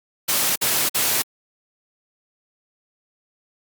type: noise bursts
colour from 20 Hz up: white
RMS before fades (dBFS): -20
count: 3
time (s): 0.28-1.224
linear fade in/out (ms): 10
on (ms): 280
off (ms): 52
effects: high-pass 100 Hz 12 dB/octave + Opus 48 kbps